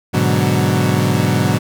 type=chord; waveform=30% pulse; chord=G# half-diminished seventh; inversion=none; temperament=equal; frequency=103.83 / 123.47 / 146.83 / 185 Hz; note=G#2 / B2 / D3 / F#3; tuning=0 / 0 / 0 / 0 cents; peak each=-16 dBFS; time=0.13-1.59 s; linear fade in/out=20 ms; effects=none